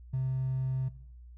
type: tone with hard clipping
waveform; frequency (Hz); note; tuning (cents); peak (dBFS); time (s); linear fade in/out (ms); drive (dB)
triangle; 130.81; C3; 0; -28; 0.13-0.89; 10; 3
effects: noise-tail reverb RT60 0.8 s tail -19 dB re dry + added 60 Hz sine -47 dBFS peak until 1.37 s